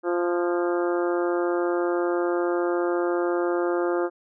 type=harmonic tone with a mistuned harmonic; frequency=174.61 Hz; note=F3; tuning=in tune; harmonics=2 / 3 / 4 / 5 / 6 / 7 / 8 / 9; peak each=-23 / -28 / -33 / -36 / -39 / -35 / -37 / -41 dBFS; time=0.03-4.1 s; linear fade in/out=50 ms; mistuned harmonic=9; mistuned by=+36 cents; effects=none